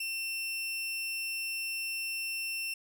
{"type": "tone", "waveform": "sawtooth", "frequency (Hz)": 2700, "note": "E7", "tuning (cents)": 41, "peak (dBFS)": -30, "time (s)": [0, 2.74], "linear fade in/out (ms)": 5, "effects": []}